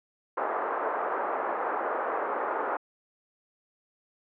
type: band-pass noise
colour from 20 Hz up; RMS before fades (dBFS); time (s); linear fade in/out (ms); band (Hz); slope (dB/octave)
white; -30; 0.37-2.77; 5; 380 to 1300; 24
effects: low-pass 2000 Hz 12 dB/octave